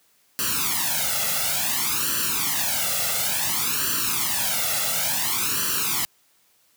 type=noise with flanger; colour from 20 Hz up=white; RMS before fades=-24 dBFS; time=0.39-6.05 s; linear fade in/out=0 ms; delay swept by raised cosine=0.68 to 1.49 ms; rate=0.57 Hz; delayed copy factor=+1; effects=white hiss -62 dBFS RMS until 6.76 s + high-pass 100 Hz 12 dB/octave